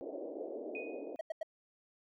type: band-pass noise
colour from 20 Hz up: white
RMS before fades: -43 dBFS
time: 0.01-1.16 s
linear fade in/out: 0 ms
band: 270 to 620 Hz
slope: 48 dB/octave
type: tone with exponential decay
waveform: sine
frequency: 2489 Hz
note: D#7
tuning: in tune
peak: -39 dBFS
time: 0.75-1.19 s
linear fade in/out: 2 ms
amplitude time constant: 94 ms
type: tone bursts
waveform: triangle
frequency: 640 Hz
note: D#5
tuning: 49 cents sharp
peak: -32 dBFS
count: 3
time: 1.19-1.431 s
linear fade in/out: 5 ms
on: 21 ms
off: 89 ms
effects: none